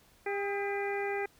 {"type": "harmonic tone with a mistuned harmonic", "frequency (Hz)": 400.9, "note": "G4", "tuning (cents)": 39, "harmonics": [1, 2, 3, 4, 5, 6], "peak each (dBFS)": [-33, -37, -48, -42, -39, -43], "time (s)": [0.26, 1.26], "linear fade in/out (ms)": 5, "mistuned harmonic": 3, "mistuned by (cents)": 76, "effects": ["pink hiss -63 dBFS RMS until 1.39 s"]}